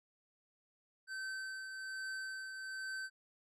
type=tone with tremolo; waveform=square; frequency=1542 Hz; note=G6; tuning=29 cents flat; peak=-40 dBFS; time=1.07-3.1 s; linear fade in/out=50 ms; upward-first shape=triangle; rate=1.2 Hz; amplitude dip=45%; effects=low-pass 8000 Hz 12 dB/octave